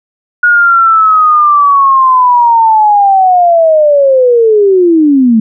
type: linear sweep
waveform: sine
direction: down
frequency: 1449 to 214.6 Hz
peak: -3 dBFS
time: 0.43-5.4 s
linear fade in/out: 5 ms
effects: none